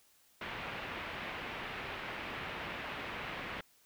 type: low-pass noise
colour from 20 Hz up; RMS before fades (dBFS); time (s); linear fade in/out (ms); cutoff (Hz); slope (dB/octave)
white; -42; 0.41-3.61; 5; 2700; 24
effects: white hiss -67 dBFS RMS until 3.85 s